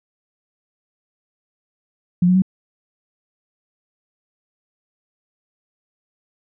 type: tone with pitch steps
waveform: sine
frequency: 177.1 / 182.61 / 188.28 Hz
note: F3 / F#3 / F#3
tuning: +24 / -22 / +30 cents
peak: -11 dBFS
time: 2.22-2.421 s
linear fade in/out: 5 ms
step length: 67 ms
effects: none